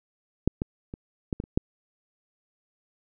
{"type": "clicks", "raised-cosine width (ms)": 3, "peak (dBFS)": [-7, -14, -23, -14, -16, -29, -8], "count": 7, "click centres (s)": [0.476, 0.619, 0.939, 1.328, 1.401, 1.439, 1.575], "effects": []}